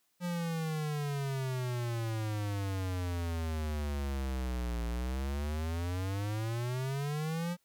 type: exponential two-way sweep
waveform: square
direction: down then up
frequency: 178.2 to 57.5 to 178.2 Hz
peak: -33 dBFS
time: 0.2-7.57 s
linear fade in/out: 50 ms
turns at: 4.85 s
effects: white hiss -75 dBFS RMS until 7.64 s